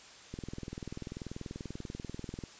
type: click train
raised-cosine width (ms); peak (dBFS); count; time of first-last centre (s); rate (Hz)
3; -27; 44; 0.34-2.438; 20.5
effects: white hiss -53 dBFS RMS until 2.59 s + resampled to 16000 Hz